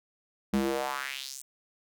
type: tone with high-pass filter sweep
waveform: square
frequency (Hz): 67.3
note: C2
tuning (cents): +49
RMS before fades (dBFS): -32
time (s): 0.53-1.42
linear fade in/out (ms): 5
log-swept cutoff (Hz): 180 to 8500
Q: 2.8
effects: none